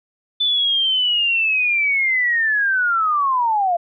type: linear sweep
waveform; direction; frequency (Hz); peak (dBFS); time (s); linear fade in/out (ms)
sine; down; 3520 to 670; -15; 0.4-3.77; 10
effects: none

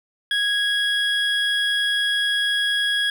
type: tone pair together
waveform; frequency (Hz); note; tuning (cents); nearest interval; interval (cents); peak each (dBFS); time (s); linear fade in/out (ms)
triangle; 1654 / 3323; G#6 / G#7; -8 / 0; octave; 1208; -20; 0.31-3.1; 2
effects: none

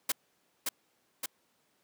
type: noise with echo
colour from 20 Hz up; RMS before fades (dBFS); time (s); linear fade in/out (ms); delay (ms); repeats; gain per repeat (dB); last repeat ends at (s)
white; -29; 0.09-0.12; 5; 570; 2; -3; 1.26
effects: pink hiss -72 dBFS RMS until 1.83 s + high-pass 200 Hz 12 dB/octave

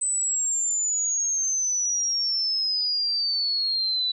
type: exponential sweep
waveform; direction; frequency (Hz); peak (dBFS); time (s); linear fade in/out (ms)
sine; down; 8100 to 3951; -22; 0.01-4.12; 10
effects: none

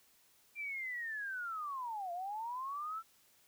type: linear two-way sweep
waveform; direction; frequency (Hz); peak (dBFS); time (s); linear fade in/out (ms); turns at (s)
sine; down then up; 2385 to 680 to 1351; -38; 0.55-3.03; 50; 2.12
effects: white hiss -68 dBFS RMS until 3.47 s

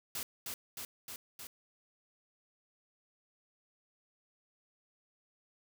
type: noise with echo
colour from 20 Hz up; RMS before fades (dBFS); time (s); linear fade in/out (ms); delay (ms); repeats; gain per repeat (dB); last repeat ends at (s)
white; -39; 0.15-0.23; 2; 310; 4; -2; 1.47
effects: none

